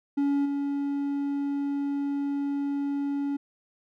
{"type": "tone with level steps", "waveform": "triangle", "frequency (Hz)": 282.3, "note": "C#4", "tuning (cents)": 32, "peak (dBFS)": [-20, -24], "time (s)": [0.17, 3.37], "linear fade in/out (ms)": 10, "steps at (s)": 0.45, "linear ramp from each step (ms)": 10, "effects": []}